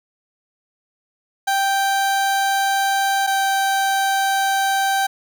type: tone pair in turn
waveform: 30% pulse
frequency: 784 / 780.1 Hz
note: G5 / G5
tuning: 0 / -9 cents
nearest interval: unison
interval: 9 cents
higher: first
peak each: -14 dBFS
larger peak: neither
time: 1.47-3.27 / 3.27-5.07 s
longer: neither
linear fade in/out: 10 ms
effects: none